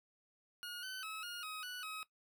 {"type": "tone with pitch steps", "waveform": "20% pulse", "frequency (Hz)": [1437, 1519, 1292, 1427, 1265, 1478, 1272], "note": ["F6", "F#6", "E6", "F6", "D#6", "F#6", "D#6"], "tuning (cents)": [49, 45, -35, 37, 28, -2, 38], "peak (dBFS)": -38, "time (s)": [0.63, 2.03], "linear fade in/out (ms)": 0, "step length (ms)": 200, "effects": ["noise-tail reverb RT60 0.1 s tail -17 dB re dry"]}